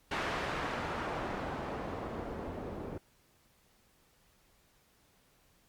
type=noise with low-pass filter sweep; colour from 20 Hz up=white; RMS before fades=-38 dBFS; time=0.11-2.98 s; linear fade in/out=5 ms; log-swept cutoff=1900 to 430 Hz; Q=0.76; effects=pink hiss -68 dBFS RMS until 5.68 s + Opus 48 kbps